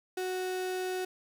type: tone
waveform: 35% pulse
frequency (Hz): 369.7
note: F#4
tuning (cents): -1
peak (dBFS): -30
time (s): 0.17-1.05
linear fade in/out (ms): 5
effects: none